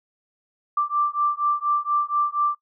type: beating tone pair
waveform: sine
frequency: 1174.7 / 1178.9 Hz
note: D6 / D6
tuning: 0 / +6 cents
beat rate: 4.2 Hz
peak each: -23 dBFS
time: 0.77-2.55 s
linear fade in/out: 5 ms
effects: noise-tail reverb RT60 0.1 s tail -19 dB re dry